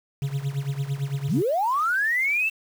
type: tone with tremolo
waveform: triangle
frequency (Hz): 138.9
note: C#3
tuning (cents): +4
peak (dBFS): -19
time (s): 0.22-1.42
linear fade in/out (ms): 0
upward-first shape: triangle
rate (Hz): 8.9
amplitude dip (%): 90
type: linear sweep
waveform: sine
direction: up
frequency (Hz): 92.4 to 2700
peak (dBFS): -20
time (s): 1.28-2.5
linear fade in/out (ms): 20
effects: 7-bit